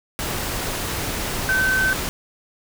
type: tone in noise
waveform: sine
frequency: 1535 Hz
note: G6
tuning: 37 cents flat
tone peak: -17 dBFS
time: 1.49-1.93 s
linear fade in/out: 0 ms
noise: pink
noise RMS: -26 dBFS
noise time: 0.19-2.09 s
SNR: +6 dB
effects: none